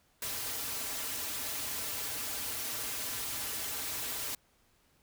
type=noise with comb filter; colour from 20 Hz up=white; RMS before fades=-37 dBFS; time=0.22-4.35 s; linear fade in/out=2 ms; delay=5.5 ms; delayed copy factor=-0.75; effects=pink hiss -69 dBFS RMS until 5.02 s